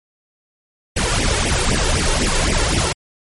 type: noise with flanger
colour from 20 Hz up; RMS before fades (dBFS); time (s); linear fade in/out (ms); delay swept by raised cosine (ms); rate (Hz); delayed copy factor
pink; -17; 0.96-2.93; 10; 0.35 to 2.25; 3.9; +1
effects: MP3 48 kbps